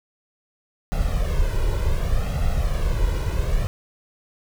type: noise with flanger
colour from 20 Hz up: brown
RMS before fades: -21 dBFS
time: 0.92-3.67 s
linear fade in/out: 0 ms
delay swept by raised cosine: 1.5 to 2.06 ms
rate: 0.67 Hz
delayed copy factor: +0.75
effects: none